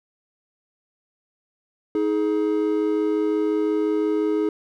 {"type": "tone pair together", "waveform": "triangle", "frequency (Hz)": [315.7, 421.4], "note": ["D#4", "G#4"], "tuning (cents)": [25, 25], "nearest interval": "perfect fourth", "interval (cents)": 500, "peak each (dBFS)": -20, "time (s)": [1.95, 4.49], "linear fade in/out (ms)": 2, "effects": []}